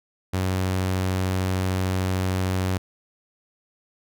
sawtooth tone, 93.3 Hz, F#2, 15 cents sharp, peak -18 dBFS, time 0.33-2.78 s, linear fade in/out 10 ms, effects none

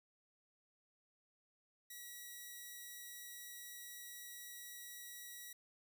5% pulse tone, 1928 Hz, B6, 42 cents flat, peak -39 dBFS, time 1.9-5.53 s, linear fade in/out 5 ms, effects none

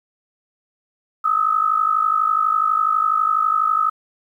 sine tone pair together, 1247.9 / 1300 Hz, D#6 / E6, +5 / -24 cents, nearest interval minor second, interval 71 cents, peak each -18 dBFS, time 1.24-3.9 s, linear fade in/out 10 ms, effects 9-bit

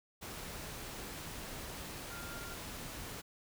sine tone in noise, 1396.9 Hz, F6, in tune, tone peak -48 dBFS, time 2.1-2.55 s, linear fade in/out 20 ms, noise pink, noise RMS -45 dBFS, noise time 0.21-3.22 s, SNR -6 dB, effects none

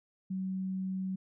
sine tone, 188.7 Hz, F#3, 34 cents sharp, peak -32 dBFS, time 0.3-1.16 s, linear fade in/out 10 ms, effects none

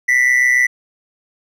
triangle tone with amplitude modulation, 1975.5 Hz, B6, in tune, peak -6 dBFS, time 0.08-0.67 s, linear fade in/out 10 ms, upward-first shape sine, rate 127 Hz, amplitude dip 65%, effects none

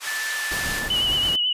pink band-pass noise, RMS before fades -31 dBFS, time 0-0.83 s, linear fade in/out 50 ms, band 1300 to 12000 Hz, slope 12 dB/octave
sine tone, 1754 Hz, A6, 6 cents flat, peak -26 dBFS, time 0.07-0.88 s, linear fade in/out 0 ms
pink noise with tremolo, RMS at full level -30 dBFS, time 0.51-1.36 s, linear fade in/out 5 ms, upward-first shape sine, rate 6.9 Hz, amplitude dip 25%
sine tone with vibrato, 2960 Hz, F#7, in tune, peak -19 dBFS, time 0.9-1.53 s, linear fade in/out 5 ms, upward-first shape sine, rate 9.1 Hz, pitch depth 44 cents each way
effects resampled to 32000 Hz

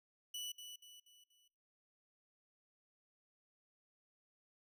sawtooth tone with echo, 2960 Hz, F#7, in tune, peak -39 dBFS, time 0.34-0.52 s, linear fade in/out 5 ms, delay 240 ms, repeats 4, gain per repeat -7 dB, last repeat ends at 1.48 s, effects noise-tail reverb RT60 0.7 s tail -25 dB re dry

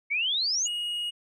sine exponential sweep, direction up, 2176 to 7100 Hz, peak -24 dBFS, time 0.1-0.68 s, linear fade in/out 20 ms
triangle tone, 2881 Hz, F#7, 47 cents flat, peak -27 dBFS, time 0.65-1.11 s, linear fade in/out 20 ms
effects none

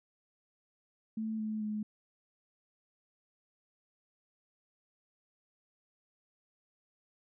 sine tone with pitch steps, 220 / 216.2 / 212.5 Hz, A3 / A3 / G#3, 0 / -30 / +40 cents, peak -33 dBFS, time 1.17-1.83 s, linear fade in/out 5 ms, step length 220 ms, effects none

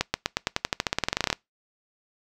accelerating click train, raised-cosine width 0.2 ms, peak -5 dBFS, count 21, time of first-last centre 0.01-1.328 s, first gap 130 ms, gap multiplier 0.92, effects noise-tail reverb RT60 0.2 s tail -25 dB re dry

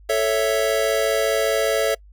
square chord, A major, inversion none, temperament equal, 440 / 554.4 / 659.3 Hz, A4 / C#5 / E5, 0 / 0 / 0 cents, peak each -23 dBFS, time 0.09-1.95 s, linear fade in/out 10 ms, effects noise-tail reverb RT60 0.1 s tail -26 dB re dry + added 50 Hz sine -44 dBFS peak until 2.12 s

